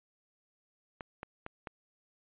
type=clicks; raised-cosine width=0.5 ms; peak=-25 dBFS; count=4; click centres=1.008 / 1.231 / 1.464 / 1.672 s; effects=resampled to 8000 Hz